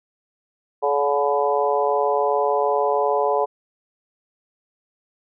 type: harmonic tone with a mistuned harmonic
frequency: 142.7 Hz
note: D3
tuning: 49 cents flat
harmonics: 3 / 4 / 5 / 6 / 7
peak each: -22 / -23 / -24 / -25 / -25 dBFS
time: 0.82-3.46 s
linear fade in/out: 20 ms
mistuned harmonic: 5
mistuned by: +16 cents
effects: none